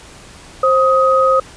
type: tone pair together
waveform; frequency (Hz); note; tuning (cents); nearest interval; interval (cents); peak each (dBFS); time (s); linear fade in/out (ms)
sine; 528.5 / 1257; C5 / D#6; +17 / +17; octave + minor third; 1500; -12; 0.63-1.4; 5
effects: pink hiss -39 dBFS RMS until 1.56 s + resampled to 22050 Hz